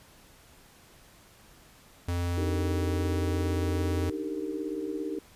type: tone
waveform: square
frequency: 87.31 Hz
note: F2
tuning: in tune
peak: -28 dBFS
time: 2.08-4.1 s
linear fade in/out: 5 ms
type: chord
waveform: sine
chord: Eb major seventh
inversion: third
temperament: equal with one note detuned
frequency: 293.7 / 311.1 / 392 / 459.2 Hz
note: D4 / Eb4 / G4 / Bb4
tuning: 0 / 0 / 0 / -26 cents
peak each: -39 / -34 / -36 / -38 dBFS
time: 2.37-5.19 s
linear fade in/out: 5 ms
effects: pink hiss -56 dBFS RMS until 5.35 s + resampled to 32000 Hz